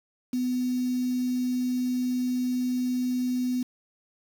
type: tone with quantisation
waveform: sine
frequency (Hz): 250.5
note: B3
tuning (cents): +25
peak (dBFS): -24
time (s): 0.33-3.63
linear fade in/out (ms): 5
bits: 7
effects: none